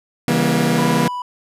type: chord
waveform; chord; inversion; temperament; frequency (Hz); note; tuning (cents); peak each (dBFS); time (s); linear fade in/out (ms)
sawtooth; C# diminished seventh; none; just; 138.59 / 166.31 / 199.57 / 239.5; C#3 / E3 / G3 / Bb3; 0 / +16 / +31 / +47; -19 / -15 / -19 / -14; 0.28-1.08; 2
type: tone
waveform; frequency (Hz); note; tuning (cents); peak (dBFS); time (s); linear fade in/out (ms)
triangle; 987.8; B5; 0; -21; 0.78-1.22; 2
effects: resampled to 32000 Hz